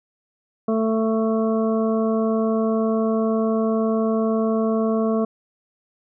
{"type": "harmonic tone", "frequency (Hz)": 222, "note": "A3", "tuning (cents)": 16, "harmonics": [1, 2, 3, 5, 6], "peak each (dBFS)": [-20, -23, -26, -31, -40], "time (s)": [0.68, 5.25], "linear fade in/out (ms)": 5, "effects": []}